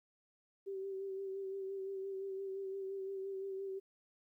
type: tone with vibrato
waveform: sine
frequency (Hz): 387.6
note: G4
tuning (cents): -20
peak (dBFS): -39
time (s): 0.66-3.8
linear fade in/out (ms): 20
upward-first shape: sine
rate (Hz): 5.8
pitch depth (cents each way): 28
effects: 13-bit